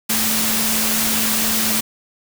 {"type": "tone in noise", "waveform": "sine", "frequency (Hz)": 220, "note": "A3", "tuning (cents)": 0, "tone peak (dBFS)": -25, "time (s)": [0.09, 1.81], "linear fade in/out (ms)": 10, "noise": "white", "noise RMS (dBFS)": -19, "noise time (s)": [0.09, 1.81], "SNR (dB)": -9, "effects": []}